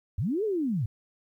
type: linear two-way sweep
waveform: sine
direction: up then down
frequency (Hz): 71.8 to 451.3 to 94.5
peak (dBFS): -25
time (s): 0.18-0.86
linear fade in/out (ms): 5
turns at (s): 0.44
effects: 11-bit